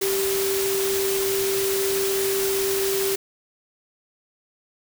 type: tone in noise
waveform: sine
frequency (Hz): 390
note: G4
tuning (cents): -9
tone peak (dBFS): -22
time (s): 0.01-3.16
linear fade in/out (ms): 10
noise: white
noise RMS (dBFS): -27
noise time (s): 0.01-3.16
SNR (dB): +2
effects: none